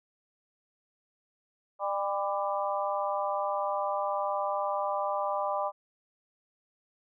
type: harmonic tone with a mistuned harmonic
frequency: 199.8 Hz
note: G3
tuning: 33 cents sharp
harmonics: 3 / 4 / 5 / 6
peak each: -32 / -33 / -34 / -35 dBFS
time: 1.79-5.72 s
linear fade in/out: 50 ms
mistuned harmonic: 6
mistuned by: -30 cents
effects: none